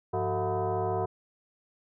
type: tone with frequency modulation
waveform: sine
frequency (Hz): 174.61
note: F3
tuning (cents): 0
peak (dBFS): -26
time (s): 0.13-1.06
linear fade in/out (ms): 10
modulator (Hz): 275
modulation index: 2.8
effects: none